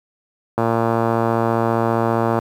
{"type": "click train", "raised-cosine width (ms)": 1, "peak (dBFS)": -4, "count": 209, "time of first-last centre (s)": [0.58, 2.389], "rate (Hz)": 115, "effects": ["high-pass 80 Hz 12 dB/octave", "7-bit"]}